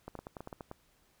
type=clicks; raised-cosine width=1 ms; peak=-28 dBFS; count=10; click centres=0.08 / 0.153 / 0.19 / 0.269 / 0.368 / 0.406 / 0.474 / 0.528 / 0.608 / 0.714 s; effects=pink hiss -69 dBFS RMS until 1.2 s